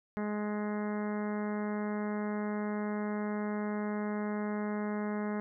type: harmonic tone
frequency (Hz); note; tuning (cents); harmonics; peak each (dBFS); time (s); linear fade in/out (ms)
209.3; G#3; +14; 1 / 2 / 3 / 4 / 5 / 6 / 7 / 8 / 9 / 10; -33 / -39 / -43 / -45 / -47 / -49 / -50 / -51 / -52 / -53; 0.17-5.4; 0
effects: none